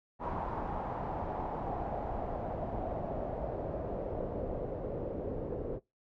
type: noise with low-pass filter sweep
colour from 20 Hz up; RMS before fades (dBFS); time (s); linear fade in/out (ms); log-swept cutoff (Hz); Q
pink; -37; 0.19-5.8; 50; 950 to 470; 3.3
effects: noise-tail reverb RT60 0.2 s tail -22 dB re dry